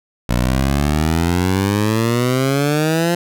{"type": "exponential sweep", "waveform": "15% pulse", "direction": "up", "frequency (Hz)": [59, 174.61], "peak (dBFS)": -8, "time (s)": [0.29, 3.15], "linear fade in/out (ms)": 5, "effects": []}